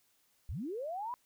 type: linear sweep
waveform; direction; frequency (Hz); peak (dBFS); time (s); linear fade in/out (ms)
sine; up; 46.25 to 1009; -36; 0.49-1.14; 0
effects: white hiss -72 dBFS RMS until 1.25 s